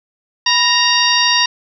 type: harmonic tone with a mistuned harmonic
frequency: 932.3 Hz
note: A#5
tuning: in tune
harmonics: 1 / 2 / 3 / 4 / 5 / 6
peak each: -18 / -18 / -18 / -18 / -18 / -18 dBFS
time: 0.46-1.46 s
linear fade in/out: 5 ms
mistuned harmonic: 1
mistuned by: +96 cents
effects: none